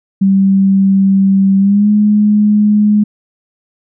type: tone with pitch glide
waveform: sine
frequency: 194.2 to 209.3 Hz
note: G3 to G#3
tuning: -16 to +14 cents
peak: -6 dBFS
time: 0.21-3.04 s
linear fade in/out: 10 ms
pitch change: +130 cents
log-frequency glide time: 1.58-1.89 s
effects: none